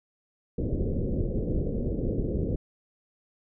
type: low-pass noise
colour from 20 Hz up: pink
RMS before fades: -28 dBFS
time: 0.58-2.56 s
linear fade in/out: 5 ms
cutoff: 520 Hz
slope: 48 dB/octave
effects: none